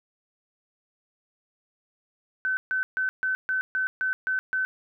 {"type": "tone bursts", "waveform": "sine", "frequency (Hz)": 1523, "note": "F#6", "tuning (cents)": 50, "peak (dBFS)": -23, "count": 9, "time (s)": [2.45, 4.65], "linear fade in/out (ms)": 0, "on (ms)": 120, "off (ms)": 140, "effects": []}